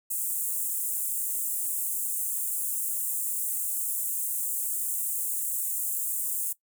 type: high-pass noise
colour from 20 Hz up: pink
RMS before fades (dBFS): -30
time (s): 0.1-6.53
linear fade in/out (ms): 10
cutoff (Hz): 7800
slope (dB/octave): 48
effects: noise-tail reverb RT60 0.1 s tail -18 dB re dry